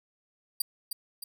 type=tone with echo; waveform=10% pulse; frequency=4732 Hz; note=D8; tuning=12 cents sharp; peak=-18 dBFS; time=0.6-0.62 s; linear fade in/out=5 ms; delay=310 ms; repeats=2; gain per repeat=-6 dB; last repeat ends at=1.24 s; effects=none